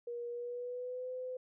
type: tone with pitch glide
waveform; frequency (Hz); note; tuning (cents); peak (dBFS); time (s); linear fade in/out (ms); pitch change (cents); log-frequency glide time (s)
sine; 476.8 to 508.1; A#4 to B4; +39 to +49; -38; 0.07-1.37; 5; +110; 0.29-1.1
effects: none